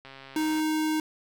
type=click train; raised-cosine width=0.3 ms; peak=-29 dBFS; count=75; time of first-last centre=0.05-0.598 s; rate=135 Hz
type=tone; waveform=square; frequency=311.1 Hz; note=D#4; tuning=in tune; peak=-25 dBFS; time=0.36-1 s; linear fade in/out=2 ms
effects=none